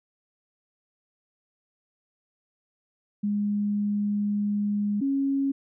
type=tone pair in turn; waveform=sine; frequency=205.8 / 274.7 Hz; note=G#3 / C#4; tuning=-16 / -16 cents; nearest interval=perfect fourth; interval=500 cents; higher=second; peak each=-23 / -22 dBFS; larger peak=second; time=3.23-5.01 / 5.01-5.52 s; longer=first; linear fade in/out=10 ms; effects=none

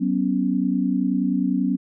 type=chord; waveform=sine; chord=F# suspended fourth; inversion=none; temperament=equal with one note detuned; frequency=188.67 / 246.9 / 277.2 Hz; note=F#3 / B3 / C#4; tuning=+34 / 0 / 0 cents; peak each=-23 dBFS; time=0-1.77 s; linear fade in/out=20 ms; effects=none

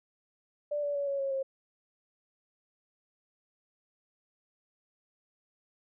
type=tone with pitch steps; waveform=sine; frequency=587.3 / 576.9 / 566.6 / 556.6 / 546.7 / 537 Hz; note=D5 / D5 / C#5 / C#5 / C#5 / C5; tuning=0 / -31 / +38 / +7 / -24 / +45 cents; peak=-29 dBFS; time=0.71-1.43 s; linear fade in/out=10 ms; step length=120 ms; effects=none

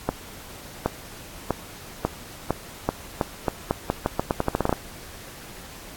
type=accelerating click train; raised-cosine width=1 ms; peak=-6 dBFS; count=20; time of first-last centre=0.09-4.727 s; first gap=770 ms; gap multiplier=0.84; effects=pink hiss -42 dBFS RMS until 5.96 s + AAC 64 kbps

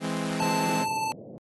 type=chord; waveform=sawtooth; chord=E augmented; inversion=none; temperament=equal with one note detuned; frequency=164.81 / 208.7 / 261.6 Hz; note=E3 / G#3 / B#3; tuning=0 / +9 / 0 cents; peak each=-28 dBFS; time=0-0.86 s; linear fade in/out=50 ms
type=tone with vibrato; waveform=square; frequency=880 Hz; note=A5; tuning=in tune; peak=-28 dBFS; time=0.4-1.12 s; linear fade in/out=0 ms; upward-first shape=triangle; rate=15 Hz; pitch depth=8 cents each way
type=band-pass noise; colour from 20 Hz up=pink; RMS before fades=-42 dBFS; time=0.64-1.38 s; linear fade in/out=0 ms; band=120 to 630 Hz; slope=48 dB/octave
effects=AAC 32 kbps

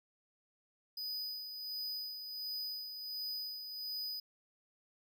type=tone with tremolo; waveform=square; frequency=4978 Hz; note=D#8; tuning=in tune; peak=-38 dBFS; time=0.97-4.2 s; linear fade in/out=5 ms; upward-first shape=sine; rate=1.4 Hz; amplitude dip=50%; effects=none

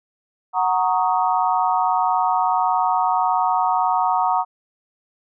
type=chord; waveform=sine; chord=D# minor seventh; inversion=first; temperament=equal with one note detuned; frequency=740 / 932.3 / 1108.7 / 1250.3 Hz; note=F#5 / A#5 / C#6 / D#6; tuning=0 / 0 / 0 / +8 cents; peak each=-20 / -20 / -25 / -25 dBFS; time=0.53-4.45 s; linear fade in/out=50 ms; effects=none

